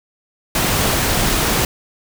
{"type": "noise", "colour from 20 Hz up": "pink", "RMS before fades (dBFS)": -17, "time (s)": [0.55, 1.65], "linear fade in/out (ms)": 2, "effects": []}